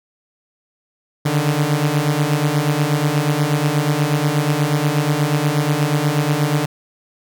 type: beating tone pair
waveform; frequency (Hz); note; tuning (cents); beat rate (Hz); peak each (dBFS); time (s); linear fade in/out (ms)
sawtooth; 143.4 / 151.7; D3 / D#3; -41 / -44; 8.3; -15 / -14; 1.25-6.66; 10
effects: none